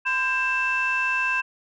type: tone cluster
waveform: sine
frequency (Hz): 1021 / 1590 / 2655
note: C6 / G6 / E7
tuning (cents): -43 / +24 / +12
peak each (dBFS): -27 / -24 / -23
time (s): 0.05-1.42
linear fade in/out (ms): 20
effects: tanh soft clip ceiling -15 dBFS